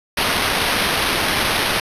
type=noise with sample-and-hold; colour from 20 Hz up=violet; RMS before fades=-19 dBFS; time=0.17-1.8 s; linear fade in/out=5 ms; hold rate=7350 Hz; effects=resampled to 32000 Hz